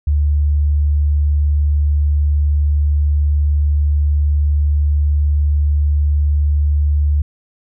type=tone; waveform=sine; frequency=73.42 Hz; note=D2; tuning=in tune; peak=-11 dBFS; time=0.07-7.22 s; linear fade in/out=5 ms; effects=none